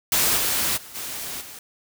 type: noise with level steps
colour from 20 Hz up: white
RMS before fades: -20 / -23 / -42 / -32 / -40 dBFS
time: 0.12-1.59 s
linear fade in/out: 2 ms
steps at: 0.36 / 0.76 / 0.94 / 1.4 s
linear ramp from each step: 20 ms
effects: none